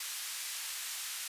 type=band-pass noise; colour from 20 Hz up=white; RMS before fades=-40 dBFS; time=0-1.28 s; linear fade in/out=5 ms; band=1500 to 11000 Hz; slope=12 dB/octave; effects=resampled to 32000 Hz